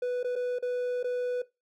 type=tone with dropouts; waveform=triangle; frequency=494.3 Hz; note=B4; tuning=1 cent sharp; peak=-25 dBFS; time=0.02-1.42 s; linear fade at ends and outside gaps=5 ms; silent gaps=0.231-0.244 / 0.356-0.36 / 0.587-0.625 / 1.03-1.042 s; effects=noise-tail reverb RT60 0.2 s tail -17 dB re dry